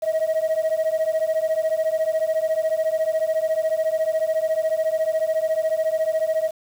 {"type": "beating tone pair", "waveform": "sine", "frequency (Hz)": [630, 644], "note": ["D#5", "E5"], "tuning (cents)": [21, -41], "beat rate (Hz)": 14, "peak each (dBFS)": [-20, -20], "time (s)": [0.02, 6.51], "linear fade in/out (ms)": 20, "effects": ["tanh soft clip ceiling -16 dBFS", "7-bit"]}